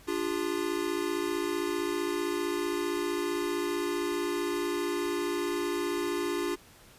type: chord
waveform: square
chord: D diminished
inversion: none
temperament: equal with one note detuned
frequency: 293.7 / 349.2 / 404.6 Hz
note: D4 / F4 / Ab4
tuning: 0 / 0 / -45 cents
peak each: -36 / -32 / -35 dBFS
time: 0.07-6.56 s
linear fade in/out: 20 ms
effects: pink hiss -55 dBFS RMS until 6.98 s + resampled to 32000 Hz